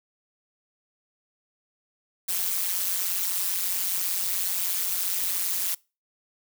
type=noise with amplitude modulation; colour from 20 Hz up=blue; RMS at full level=-23 dBFS; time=2.28-5.75 s; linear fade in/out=10 ms; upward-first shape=sine; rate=183 Hz; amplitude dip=100%; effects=noise-tail reverb RT60 0.3 s tail -25 dB re dry